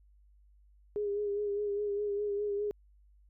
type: tone with vibrato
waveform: sine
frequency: 410 Hz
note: G#4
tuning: 22 cents flat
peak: -30 dBFS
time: 0.96-2.71 s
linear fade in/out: 0 ms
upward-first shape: sine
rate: 4.9 Hz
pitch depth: 34 cents each way
effects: added 50 Hz sine -59 dBFS peak until 3.29 s